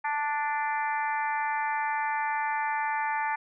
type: harmonic tone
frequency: 293.7 Hz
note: D4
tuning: in tune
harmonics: 3 / 4 / 5 / 6 / 7 / 8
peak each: -28 / -38 / -38 / -34 / -38 / -41 dBFS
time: 0.04-3.36 s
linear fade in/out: 10 ms
effects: none